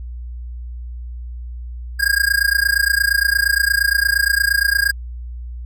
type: tone with amplitude modulation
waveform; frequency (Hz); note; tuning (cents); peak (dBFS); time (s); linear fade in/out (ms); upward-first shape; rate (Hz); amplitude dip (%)
square; 1623; G#6; -40; -11; 1.99-4.92; 20; sine; 28.6; 95
effects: added 60 Hz sine -27 dBFS peak until 5.65 s